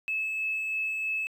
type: tone with tremolo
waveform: triangle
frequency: 2600 Hz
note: E7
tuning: 24 cents flat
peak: -23 dBFS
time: 0.08-1.27 s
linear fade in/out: 0 ms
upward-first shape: sine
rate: 3.1 Hz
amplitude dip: 35%
effects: tanh soft clip ceiling -25 dBFS